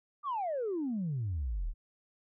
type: exponential sweep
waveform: sine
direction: down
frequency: 1221 to 33.36 Hz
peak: -30 dBFS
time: 0.23-1.74 s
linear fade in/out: 50 ms
effects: tanh soft clip ceiling -28 dBFS